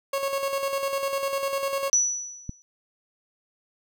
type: tone with tremolo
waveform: 30% pulse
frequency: 550 Hz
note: C#5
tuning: 14 cents flat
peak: -21 dBFS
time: 0.13-1.9 s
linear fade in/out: 5 ms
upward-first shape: square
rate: 10 Hz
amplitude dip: 45%
type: tone with exponential decay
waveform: sine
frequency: 5920 Hz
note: F#8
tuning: in tune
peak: -15 dBFS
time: 1.93-2.62 s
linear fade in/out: 0 ms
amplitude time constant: 150 ms
type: click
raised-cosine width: 5 ms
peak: -19 dBFS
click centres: 2.494 s
effects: none